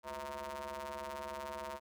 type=ring-modulated tone; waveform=sawtooth; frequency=141.4 Hz; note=C#3; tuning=35 cents sharp; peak=-34 dBFS; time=0.03-1.8 s; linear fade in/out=50 ms; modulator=786 Hz; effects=none